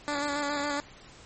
10% pulse tone with vibrato, 288.9 Hz, D4, 28 cents flat, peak -20 dBFS, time 0.08-0.8 s, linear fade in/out 0 ms, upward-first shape square, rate 7.2 Hz, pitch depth 24 cents each way, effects pink hiss -51 dBFS RMS until 1.25 s + MP3 32 kbps

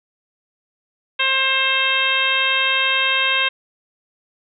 harmonic tone, 531 Hz, C5, 25 cents sharp, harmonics 1 / 2 / 3 / 4 / 5 / 6 / 7, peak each -31 / -25 / -23 / -24 / -20 / -22 / -25 dBFS, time 1.19-3.49 s, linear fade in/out 10 ms, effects none

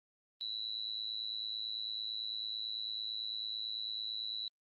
sine tone with amplitude modulation, 3951 Hz, B7, in tune, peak -33 dBFS, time 0.41-4.48 s, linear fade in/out 0 ms, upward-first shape sine, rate 109 Hz, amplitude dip 95%, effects Opus 24 kbps

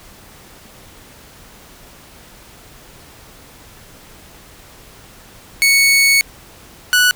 sawtooth tone pair in turn, 2217 / 1476.8 Hz, C#7 / F#6, 0 / -4 cents, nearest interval perfect fifth, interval 704 cents, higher first, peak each -6 dBFS, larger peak neither, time 5.62-6.21 / 6.93-7.11 s, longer first, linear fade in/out 0 ms, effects pink hiss -42 dBFS RMS until 7.15 s

